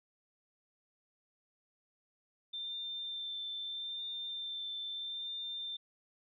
sine tone with vibrato, 3573 Hz, A7, 26 cents sharp, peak -38 dBFS, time 2.53-5.77 s, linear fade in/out 10 ms, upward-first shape sine, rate 0.78 Hz, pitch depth 14 cents each way, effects none

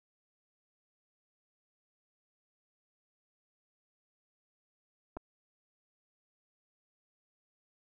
clicks, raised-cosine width 1 ms, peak -28 dBFS, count 2, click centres 5.168 / 5.171 s, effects none

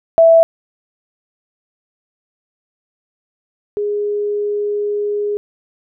sine tone pair in turn, 659.3 / 413.4 Hz, E5 / G#4, 0 / -8 cents, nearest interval minor sixth, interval 808 cents, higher first, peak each -5 / -16 dBFS, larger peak first, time 0.18-0.43 / 3.77-5.37 s, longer second, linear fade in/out 0 ms, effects none

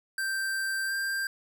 square tone with pitch glide, 1568 to 1583.5 Hz, G6 to G6, 0 to +17 cents, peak -29 dBFS, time 0.18-1.27 s, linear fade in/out 2 ms, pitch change +17 cents, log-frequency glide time 0.86-0.92 s, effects none

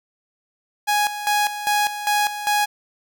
sawtooth tone with tremolo, 830.6 Hz, G#5, in tune, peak -13 dBFS, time 0.87-2.66 s, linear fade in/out 20 ms, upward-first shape square, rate 2.5 Hz, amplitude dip 70%, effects none

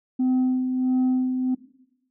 sine tone with tremolo, 256 Hz, C4, 38 cents flat, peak -15 dBFS, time 0.19-1.55 s, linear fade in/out 10 ms, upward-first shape sine, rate 1.5 Hz, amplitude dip 55%, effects noise-tail reverb RT60 0.9 s tail -17 dB re dry + tanh soft clip ceiling -17 dBFS

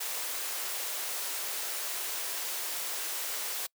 white high-pass noise, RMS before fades -35 dBFS, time 0-3.67 s, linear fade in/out 10 ms, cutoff 380 Hz, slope 24 dB/octave, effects noise-tail reverb RT60 0.1 s tail -25 dB re dry

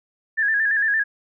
sine tone with vibrato, 1715 Hz, A6, 45 cents flat, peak -17 dBFS, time 0.37-1.04 s, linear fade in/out 20 ms, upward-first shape square, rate 8.8 Hz, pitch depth 61 cents each way, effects none

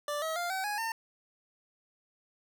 25% pulse tone with pitch steps, 587.3 / 640.5 / 698.4 / 761.6 / 830.6 / 905.7 Hz, D5 / E5 / F5 / F#5 / G#5 / A5, 0 / -50 / 0 / +50 / 0 / +50 cents, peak -28 dBFS, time 0.08-0.92 s, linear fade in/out 2 ms, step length 140 ms, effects none

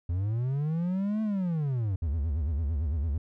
triangle linear two-way sweep, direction up then down, 82.41 to 220.7 to 89.2 Hz, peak -24 dBFS, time 0.09-1.96 s, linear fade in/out 5 ms, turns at 1.22 s
triangle tone with vibrato, 76 Hz, D#2, 40 cents flat, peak -24 dBFS, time 2.02-3.18 s, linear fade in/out 5 ms, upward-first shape sine, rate 8.9 Hz, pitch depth 190 cents each way
effects none

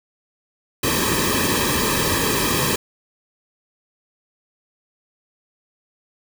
pink noise with comb filter, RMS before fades -20 dBFS, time 0.83-2.76 s, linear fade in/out 5 ms, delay 1.4 ms, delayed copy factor -0.9, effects none

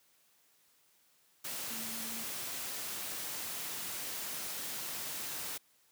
sine tone in noise, 226.1 Hz, A3, 47 cents sharp, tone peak -47 dBFS, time 1.7-2.24 s, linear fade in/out 10 ms, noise white, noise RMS -40 dBFS, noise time 1.44-5.58 s, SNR -10 dB, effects white hiss -69 dBFS RMS until 5.91 s + high-pass 100 Hz 12 dB/octave

